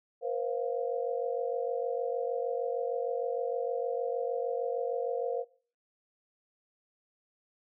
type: chord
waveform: sine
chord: Bb suspended second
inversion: none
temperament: equal with one note detuned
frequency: 476.8 / 523.3 / 698.5 Hz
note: Bb4 / C5 / F5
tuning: +39 / 0 / 0 cents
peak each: -33 / -34 / -38 dBFS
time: 0.21-5.45 s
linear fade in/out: 50 ms
effects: noise-tail reverb RT60 0.4 s tail -20 dB re dry